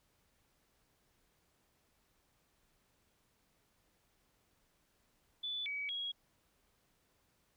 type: tone with pitch steps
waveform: sine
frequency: 3477 / 2274 / 3308 Hz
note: A7 / C#7 / G#7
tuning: -21 / +44 / -8 cents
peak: -37 dBFS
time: 5.43-6.12 s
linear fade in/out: 10 ms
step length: 230 ms
effects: pink hiss -75 dBFS RMS until 7.56 s